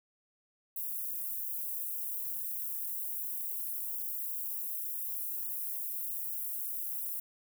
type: high-pass noise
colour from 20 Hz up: white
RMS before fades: -37 dBFS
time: 0.76-7.2 s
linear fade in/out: 5 ms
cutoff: 12000 Hz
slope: 24 dB/octave
effects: none